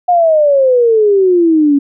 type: exponential sweep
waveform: sine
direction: down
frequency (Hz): 724 to 277.2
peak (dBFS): -6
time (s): 0.08-1.79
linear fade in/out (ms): 10
effects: none